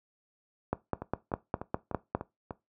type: two click trains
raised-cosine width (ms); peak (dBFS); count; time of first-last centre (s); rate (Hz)
1; -22 / -14; 6 / 8; 1.02-2.508 / 0.73-2.15; 3.36 / 4.93
effects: noise-tail reverb RT60 0.2 s tail -18 dB re dry + high-pass 60 Hz 12 dB/octave